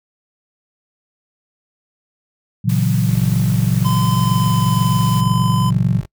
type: chord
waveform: sine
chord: F# dominant seventh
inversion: first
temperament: equal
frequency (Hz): 116.54 / 138.59 / 164.81 / 185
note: A#2 / C#3 / E3 / F#3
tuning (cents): 0 / 0 / 0 / 0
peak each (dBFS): -17 / -19 / -20 / -19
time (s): 2.64-6.01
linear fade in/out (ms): 20
type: noise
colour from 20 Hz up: white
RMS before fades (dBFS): -33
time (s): 2.69-5.21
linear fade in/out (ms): 5
type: tone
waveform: 20% pulse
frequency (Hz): 49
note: G1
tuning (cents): 0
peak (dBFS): -25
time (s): 3.07-6.06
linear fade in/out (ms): 10
type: tone with pitch glide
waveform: square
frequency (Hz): 1024 to 1015.8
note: C6 to B5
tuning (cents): -38 to +48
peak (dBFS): -22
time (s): 3.84-5.71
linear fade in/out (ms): 20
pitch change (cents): -14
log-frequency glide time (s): 4.14-4.66
effects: noise-tail reverb RT60 0.1 s tail -25 dB re dry